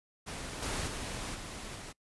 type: noise with level steps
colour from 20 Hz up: pink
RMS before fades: -41 / -35 / -39 / -43 / -45 dBFS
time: 0.26-1.93 s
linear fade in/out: 20 ms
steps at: 0.62 / 0.87 / 1.34 / 1.75 s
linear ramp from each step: 10 ms
effects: noise-tail reverb RT60 0.1 s tail -23 dB re dry + resampled to 24000 Hz